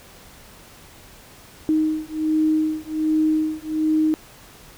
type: beating tone pair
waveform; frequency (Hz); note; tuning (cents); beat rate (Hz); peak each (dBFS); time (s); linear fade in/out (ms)
sine; 311.1 / 312.4; D#4 / D#4; 0 / +7; 1.3; -21; 1.69-4.14; 0
effects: pink hiss -46 dBFS RMS until 4.77 s